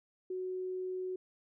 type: tone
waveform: sine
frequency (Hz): 370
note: F#4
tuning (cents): 0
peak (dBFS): -35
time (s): 0.3-1.16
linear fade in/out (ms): 5
effects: none